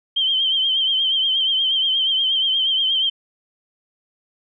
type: tone with vibrato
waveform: sine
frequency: 3136 Hz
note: G7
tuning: in tune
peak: -16 dBFS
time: 0.16-3.1 s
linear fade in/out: 10 ms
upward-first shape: triangle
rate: 8.4 Hz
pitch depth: 66 cents each way
effects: none